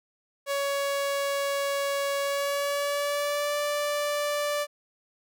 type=tone with pitch glide; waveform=sawtooth; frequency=560 to 585.8 Hz; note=C#5 to D5; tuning=+18 to -5 cents; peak=-22 dBFS; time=0.46-4.67 s; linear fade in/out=50 ms; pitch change=+77 cents; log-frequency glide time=2.21-3.58 s; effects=none